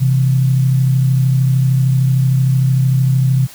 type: tone pair together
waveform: sine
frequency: 130.22 / 163.4 Hz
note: C3 / E3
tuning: -8 / -15 cents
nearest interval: major third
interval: 393 cents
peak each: -10 / -20 dBFS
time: 0-3.47 s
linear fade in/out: 20 ms
effects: white hiss -38 dBFS RMS until 3.54 s